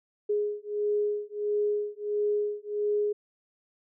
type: beating tone pair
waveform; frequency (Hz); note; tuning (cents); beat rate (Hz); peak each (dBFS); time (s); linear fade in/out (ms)
sine; 415.3 / 416.8; G#4 / G#4; 0 / +6; 1.5; -29; 0.29-3.13; 10
effects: none